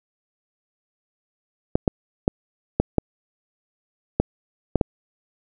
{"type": "clicks", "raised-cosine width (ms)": 2, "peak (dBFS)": -3, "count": 8, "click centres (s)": [1.755, 1.878, 2.279, 2.8, 2.983, 4.2, 4.757, 4.812], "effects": []}